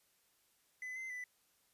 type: tone with pitch steps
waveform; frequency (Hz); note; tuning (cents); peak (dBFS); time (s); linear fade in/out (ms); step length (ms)
triangle; 2011 / 2065 / 1992; B6 / C7 / B6; +31 / -23 / +14; -40; 0.82-1.24; 2; 140
effects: white hiss -74 dBFS RMS until 1.73 s + resampled to 32000 Hz